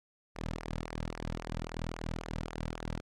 sawtooth tone with flanger, 40.56 Hz, E1, 27 cents flat, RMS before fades -39 dBFS, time 0.35-3.01 s, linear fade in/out 20 ms, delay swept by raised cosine 0.23 to 2.83 ms, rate 3.7 Hz, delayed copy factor -0.75, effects low-pass 7000 Hz 12 dB/octave

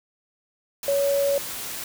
sine tone in noise, 561 Hz, C#5, 21 cents sharp, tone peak -19 dBFS, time 0.88-1.38 s, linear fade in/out 2 ms, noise white, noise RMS -33 dBFS, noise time 0.83-1.84 s, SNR +11 dB, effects none

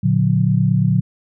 sine chord, Bb augmented, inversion none, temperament just, 116.54 / 145.68 / 182.1 Hz, Bb2 / D3 / F#3, 0 / -14 / -27 cents, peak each -17 dBFS, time 0.03-1.01 s, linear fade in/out 10 ms, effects none

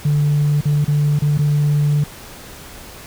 sine tone with dropouts, 146.83 Hz, D3, in tune, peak -11 dBFS, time 0.05-2.04 s, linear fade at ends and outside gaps 5 ms, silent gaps 0.609-0.654 / 0.846-0.879 / 1.19-1.22 / 1.377-1.389 s, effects tanh soft clip ceiling -10 dBFS + pink hiss -37 dBFS RMS until 3.06 s

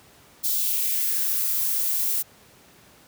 violet noise with high-pass filter sweep, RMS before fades -24 dBFS, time 0.43-2.23 s, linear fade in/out 20 ms, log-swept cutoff 4000 to 390 Hz, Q 1.9, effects pink hiss -53 dBFS RMS until 3.07 s + high-pass 80 Hz 12 dB/octave

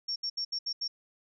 sine tone bursts at uneven times, 5490 Hz, F8, 31 cents flat, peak -30 dBFS, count 6, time 0.08-0.16 / 0.23-0.3 / 0.37-0.45 / 0.52-0.59 / 0.66-0.73 / 0.81-0.88 s, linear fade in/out 10 ms, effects none

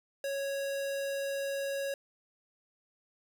square tone, 553 Hz, C#5, 4 cents flat, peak -33 dBFS, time 0.24-1.94 s, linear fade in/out 2 ms, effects none

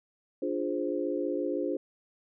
sine chord, D half-diminished seventh, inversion none, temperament equal, 293.7 / 349.2 / 415.3 / 523.3 Hz, D4 / F4 / Ab4 / C5, 0 / 0 / 0 / 0 cents, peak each -33 / -33 / -35 / -34 dBFS, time 0.42-1.77 s, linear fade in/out 5 ms, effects none

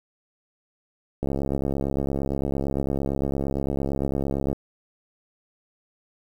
click train, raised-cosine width 2 ms, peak -13 dBFS, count 228, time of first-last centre 1.23-4.529 s, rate 68.8 Hz, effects 8-bit

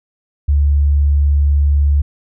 sine tone, 71.9 Hz, D2, 36 cents flat, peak -9 dBFS, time 0.48-2.02 s, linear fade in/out 10 ms, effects none

